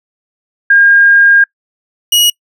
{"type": "tone pair in turn", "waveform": ["sine", "sawtooth"], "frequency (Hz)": [1616, 2901], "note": ["G#6", "F#7"], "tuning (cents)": [-48, -35], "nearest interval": "minor seventh", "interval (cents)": 1013, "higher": "second", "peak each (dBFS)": -3, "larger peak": "neither", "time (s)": [[0.7, 1.44], [2.12, 2.3]], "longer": "first", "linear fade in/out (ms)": 5, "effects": ["noise-tail reverb RT60 0.1 s tail -26 dB re dry"]}